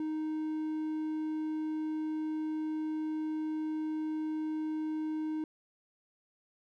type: tone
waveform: triangle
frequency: 311.1 Hz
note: D#4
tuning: in tune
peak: -30 dBFS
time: 0-5.44 s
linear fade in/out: 2 ms
effects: none